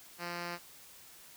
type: tone with low-pass filter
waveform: 5% pulse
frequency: 173.5 Hz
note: F3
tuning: 11 cents flat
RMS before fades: -40 dBFS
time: 0.18-0.59 s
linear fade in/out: 50 ms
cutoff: 4300 Hz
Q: 1.7
effects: white hiss -55 dBFS RMS until 1.36 s